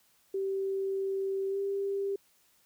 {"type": "tone with pitch glide", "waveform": "sine", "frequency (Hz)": [388.1, 395.8], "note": ["G4", "G4"], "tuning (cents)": [-17, 17], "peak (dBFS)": -29, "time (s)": [0.34, 2.16], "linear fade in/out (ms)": 5, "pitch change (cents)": 34, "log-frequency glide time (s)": [1.49, 1.58], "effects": ["white hiss -67 dBFS RMS until 2.65 s"]}